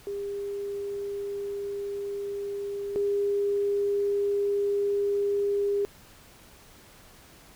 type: tone pair in turn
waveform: sine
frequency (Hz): 402.3 / 404.1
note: G4 / G#4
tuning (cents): +45 / -47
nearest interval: unison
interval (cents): 8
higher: second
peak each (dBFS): -30 / -23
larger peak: second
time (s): 0.07-2.96 / 2.96-5.85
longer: neither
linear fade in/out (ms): 0
effects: pink hiss -53 dBFS RMS until 7.55 s